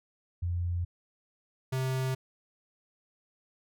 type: tone pair in turn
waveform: sine / square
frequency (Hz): 87.31 / 130.82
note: F2 / C3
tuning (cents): 0 / 0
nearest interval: perfect fifth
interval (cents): 700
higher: second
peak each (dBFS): -28 / -29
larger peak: first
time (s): 0.42-0.85 / 1.72-2.15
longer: neither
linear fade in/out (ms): 10
effects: none